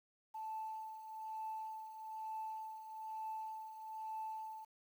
sine tone with tremolo, 877 Hz, A5, 6 cents flat, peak -39 dBFS, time 0.34-4.65 s, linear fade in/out 10 ms, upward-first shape triangle, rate 1.1 Hz, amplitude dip 70%, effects tanh soft clip ceiling -36 dBFS + 11-bit

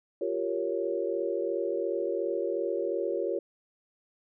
sine chord, G half-diminished seventh, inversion third, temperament equal, 349.2 / 392 / 466.2 / 554.4 Hz, F4 / G4 / Bb4 / Db5, 0 / 0 / 0 / 0 cents, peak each -33 dBFS, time 0.21-3.39 s, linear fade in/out 5 ms, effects none

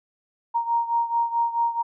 sine beating tone pair, 932.3 / 936.9 Hz, A#5 / A#5, 0 / +8 cents, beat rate 4.6 Hz, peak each -22 / -26 dBFS, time 0.54-1.83 s, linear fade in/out 20 ms, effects none

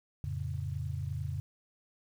sine chord, F augmented, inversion none, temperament equal, 87.31 / 110 / 138.59 Hz, F2 / A2 / C#3, 0 / 0 / 0 cents, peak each -37 / -39 / -37 dBFS, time 0.24-1.4 s, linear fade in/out 0 ms, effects 10-bit

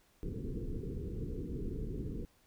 pink low-pass noise, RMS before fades -39 dBFS, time 0.23-2.25 s, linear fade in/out 0 ms, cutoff 470 Hz, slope 96 dB/octave, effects pink hiss -69 dBFS RMS until 2.46 s

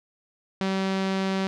sawtooth tone with low-pass filter, 191.8 Hz, G3, 37 cents flat, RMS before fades -26 dBFS, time 0.61-1.47 s, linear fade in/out 0 ms, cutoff 4500 Hz, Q 1.1, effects none

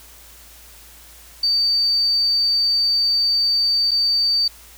sine tone with dropouts, 4605 Hz, D8, 35 cents flat, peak -15 dBFS, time 1.43-4.48 s, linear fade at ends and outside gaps 5 ms, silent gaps 3.91-3.914 s, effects added 57 Hz sine -48 dBFS peak until 4.77 s + white hiss -45 dBFS RMS until 4.77 s

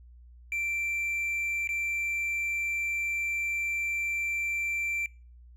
triangle tone with dropouts, 2349 Hz, D7, in tune, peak -27 dBFS, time 0.52-5.06 s, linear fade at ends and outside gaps 1 ms, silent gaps 1.674-1.69 s, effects noise-tail reverb RT60 0.4 s tail -24 dB re dry + added 60 Hz sine -49 dBFS peak until 5.56 s

